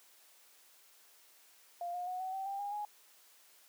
sine tone with pitch steps, 697 / 714.9 / 733.3 / 752.2 / 771.6 / 791.4 / 811.8 / 832.7 Hz, F5 / F5 / F#5 / F#5 / G5 / G5 / G#5 / G#5, -4 / +40 / -16 / +28 / -28 / +16 / -40 / +4 cents, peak -36 dBFS, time 1.81-2.85 s, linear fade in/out 2 ms, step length 130 ms, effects white hiss -63 dBFS RMS until 3.68 s + high-pass 400 Hz 12 dB/octave

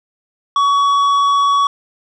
triangle tone with tanh clipping, 1127 Hz, C#6, 28 cents sharp, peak -12 dBFS, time 0.56-1.67 s, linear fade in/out 2 ms, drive 12 dB, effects none

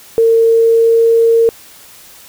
sine tone with pitch glide, 455.6 to 458.5 Hz, A#4 to A#4, -40 to -29 cents, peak -6 dBFS, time 0.18-1.49 s, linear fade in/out 0 ms, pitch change +11 cents, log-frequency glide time 0.44-1.07 s, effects white hiss -39 dBFS RMS until 2.28 s

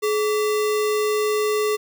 sine tone with sample-and-hold, 424.4 Hz, G#4, 38 cents sharp, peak -18 dBFS, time 0.02-1.77 s, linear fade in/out 20 ms, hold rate 1575 Hz, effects none

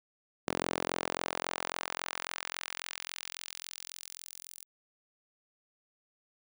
sawtooth tone with high-pass filter sweep, 43.65 Hz, F1, in tune, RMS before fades -39 dBFS, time 0.47-4.65 s, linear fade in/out 10 ms, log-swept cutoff 300 to 8800 Hz, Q 0.83, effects none

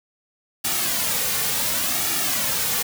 white noise with flanger, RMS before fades -23 dBFS, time 0.64-2.83 s, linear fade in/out 10 ms, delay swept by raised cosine 1.9 to 3.1 ms, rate 0.69 Hz, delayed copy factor -0.6, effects none

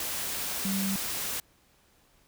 sine tone in noise, 194.6 Hz, G3, 12 cents flat, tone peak -28 dBFS, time 0.65-0.96 s, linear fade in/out 2 ms, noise white, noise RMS -33 dBFS, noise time 0-1.4 s, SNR +2 dB, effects pink hiss -64 dBFS RMS until 2.27 s

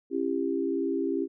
sine tone cluster, 273.8 / 335.2 / 395.9 Hz, C#4 / E4 / G4, -21 / +29 / +17 cents, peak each -30 dBFS, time 0.1-1.28 s, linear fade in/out 50 ms, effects none

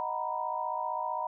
sine chord, B major seventh, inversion first, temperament equal, 622.3 / 740 / 932.3 / 987.8 Hz, D#5 / F#5 / A#5 / B5, 0 / 0 / 0 / 0 cents, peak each -39 / -38 / -34 / -35 dBFS, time 0-1.27 s, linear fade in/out 0 ms, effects none

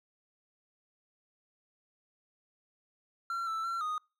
triangle tone with pitch steps, 1365 / 1323 / 1358 / 1240 Hz, F6 / E6 / F6 / D#6, -40 / +6 / -49 / -6 cents, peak -30 dBFS, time 3.3-3.98 s, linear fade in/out 2 ms, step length 170 ms, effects noise-tail reverb RT60 0.3 s tail -26 dB re dry

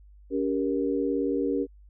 sine chord, G diminished, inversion second, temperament just, 282.2 / 392 / 470.4 Hz, Db4 / G4 / Bb4, +31 / 0 / +16 cents, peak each -27 / -29 / -29 dBFS, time 0.3-1.67 s, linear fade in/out 50 ms, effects added 50 Hz sine -49 dBFS peak until 1.89 s

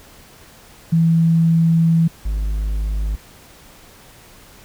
sine / triangle tone pair in turn, 164.81 / 52 Hz, E3 / G#1, 0 / +3 cents, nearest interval octave + minor sixth, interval 1997 cents, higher first, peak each -11 / -16 dBFS, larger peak first, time 0.92-2.08 / 2.25-3.16 s, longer first, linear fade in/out 10 ms, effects pink hiss -45 dBFS RMS until 4.64 s

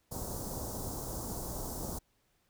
pink band-stop noise, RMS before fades -39 dBFS, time 0.11-1.99 s, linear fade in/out 10 ms, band 1000 to 5700 Hz, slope 24 dB/octave, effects pink hiss -74 dBFS RMS until 2.49 s

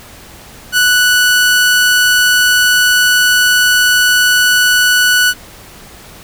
sawtooth tone, 1480 Hz, F#6, in tune, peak -4 dBFS, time 0.72-5.34 s, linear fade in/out 50 ms, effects pink hiss -36 dBFS RMS until 6.23 s

